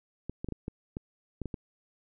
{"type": "clicks", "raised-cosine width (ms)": 3, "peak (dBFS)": -22, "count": 9, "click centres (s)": [0.296, 0.445, 0.487, 0.523, 0.681, 0.969, 1.417, 1.457, 1.542], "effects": []}